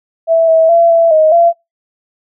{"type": "tone with pitch steps", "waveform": "sine", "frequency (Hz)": [658, 648, 676, 667, 626, 681], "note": ["E5", "E5", "E5", "E5", "D#5", "F5"], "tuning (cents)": [-3, -30, 43, 20, 10, -44], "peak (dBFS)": -5, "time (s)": [0.27, 1.53], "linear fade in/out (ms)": 50, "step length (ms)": 210, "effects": ["noise-tail reverb RT60 0.2 s tail -21 dB re dry"]}